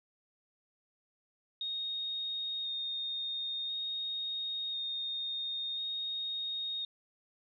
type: tone with vibrato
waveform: sine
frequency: 3703 Hz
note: A#7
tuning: 12 cents flat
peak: -34 dBFS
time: 1.61-6.85 s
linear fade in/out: 2 ms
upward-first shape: square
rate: 0.48 Hz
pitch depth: 9 cents each way
effects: none